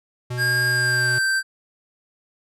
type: tone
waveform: square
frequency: 123.47 Hz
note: B2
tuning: in tune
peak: -26 dBFS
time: 0.3-1.19 s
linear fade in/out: 10 ms
type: tone with pitch glide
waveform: square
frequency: 1616 to 1561 Hz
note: G#6 to G6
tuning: -48 to -8 cents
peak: -19 dBFS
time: 0.37-1.43 s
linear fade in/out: 50 ms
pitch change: -60 cents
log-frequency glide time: 0.69-1.15 s
effects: low-pass 11000 Hz 12 dB/octave